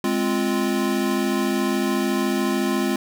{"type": "chord", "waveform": "square", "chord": "F minor", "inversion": "first", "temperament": "equal with one note detuned", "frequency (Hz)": [207.7, 261.6, 347.4], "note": ["Ab3", "C4", "F4"], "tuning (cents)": [0, 0, -9], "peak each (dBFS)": -25, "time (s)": [0.04, 2.96], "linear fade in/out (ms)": 2, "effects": []}